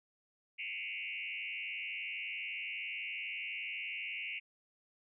sine tone with frequency modulation, 2489 Hz, D#7, in tune, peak -38 dBFS, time 0.58-4.4 s, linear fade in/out 20 ms, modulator 91.9 Hz, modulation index 4, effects none

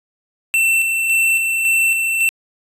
square tone with tremolo, 2687 Hz, E7, 33 cents sharp, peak -13 dBFS, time 0.54-2.29 s, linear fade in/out 0 ms, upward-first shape square, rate 1.8 Hz, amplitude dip 35%, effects resampled to 32000 Hz

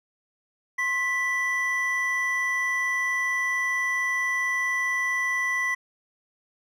triangle tone pair together, 1059.9 / 1975.5 Hz, C6 / B6, +22 / 0 cents, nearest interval major seventh, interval 1078 cents, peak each -30 / -22 dBFS, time 0.78-5.75 s, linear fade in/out 10 ms, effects none

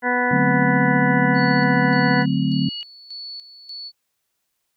harmonic tone, 246.9 Hz, B3, in tune, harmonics 1 / 2 / 3 / 4 / 6 / 7 / 8, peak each -25 / -25 / -25 / -25 / -25 / -25 / -25 dBFS, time 0.02-2.26 s, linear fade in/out 50 ms
sine tone with exponential growth, 2897 Hz, F#7, 37 cents flat, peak -29 dBFS, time 0.02-2.83 s, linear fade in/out 0 ms, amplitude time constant 610 ms
sine chord, D dominant seventh, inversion none, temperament equal, 146.83 / 185 / 220 / 261.6 Hz, D3 / F#3 / A3 / C4, 0 / 0 / 0 / 0 cents, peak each -22 / -23 / -24 / -22 dBFS, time 0.31-2.69 s, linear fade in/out 5 ms
sine tone with tremolo, 4435 Hz, C#8, in tune, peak -31 dBFS, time 1.34-3.92 s, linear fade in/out 50 ms, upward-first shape square, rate 1.7 Hz, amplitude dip 70%
effects white hiss -74 dBFS RMS until 4.76 s

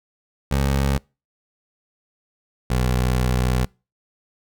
20% pulse tone pair in turn, 68.5 / 62.47 Hz, C#2 / B1, -20 / +20 cents, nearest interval major second, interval 160 cents, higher first, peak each -13 dBFS, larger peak neither, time 0.51-0.98 / 2.7-3.65 s, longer second, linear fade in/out 5 ms, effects noise-tail reverb RT60 0.3 s tail -26 dB re dry

